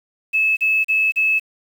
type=tone bursts; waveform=sine; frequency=2600 Hz; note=E7; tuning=24 cents flat; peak=-14 dBFS; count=4; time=0.33-1.398 s; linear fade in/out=20 ms; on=240 ms; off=36 ms; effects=7-bit